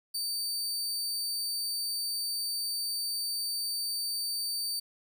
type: tone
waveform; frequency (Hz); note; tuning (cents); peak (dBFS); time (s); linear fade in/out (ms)
sawtooth; 4604; D8; -35; -28; 0.14-4.8; 10
effects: none